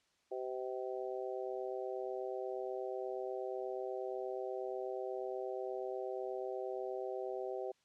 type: harmonic tone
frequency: 128.3 Hz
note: C3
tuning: 34 cents flat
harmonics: 3 / 4 / 5 / 6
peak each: -41 / -43 / -45 / -47 dBFS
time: 0.31-7.72 s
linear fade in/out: 10 ms
effects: white hiss -75 dBFS RMS until 7.84 s + low-pass 6000 Hz 12 dB/octave